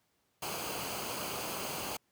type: noise with comb filter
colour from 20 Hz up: pink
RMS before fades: -38 dBFS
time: 0.42-1.97 s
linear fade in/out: 5 ms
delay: 0.54 ms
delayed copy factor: -0.55
effects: pink hiss -75 dBFS RMS until 2.11 s + high-pass 100 Hz 12 dB/octave